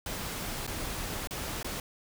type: noise with dropouts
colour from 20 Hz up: pink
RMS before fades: -36 dBFS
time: 0.06-1.8 s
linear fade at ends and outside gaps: 2 ms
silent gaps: 0.667-0.676 / 1.273-1.308 / 1.629-1.645 s
effects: none